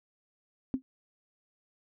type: tone with exponential decay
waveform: sine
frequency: 261.6 Hz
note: C4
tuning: in tune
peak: -22 dBFS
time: 0.74-0.82 s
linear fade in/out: 0 ms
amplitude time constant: 16 ms
effects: none